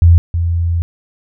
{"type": "tone pair in turn", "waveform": "sine", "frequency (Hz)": [84.9, 84.9], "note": ["F2", "F2"], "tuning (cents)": [-48, -48], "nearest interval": "unison", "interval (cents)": 0, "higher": "neither", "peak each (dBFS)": [-3, -12], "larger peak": "first", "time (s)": [[0.02, 0.18], [0.34, 0.82]], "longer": "second", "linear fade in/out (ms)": 0, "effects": []}